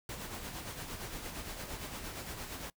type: noise with tremolo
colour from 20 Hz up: pink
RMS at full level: -41 dBFS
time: 0.09-2.7 s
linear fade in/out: 2 ms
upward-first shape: sine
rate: 8.7 Hz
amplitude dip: 45%
effects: noise-tail reverb RT60 0.1 s tail -23 dB re dry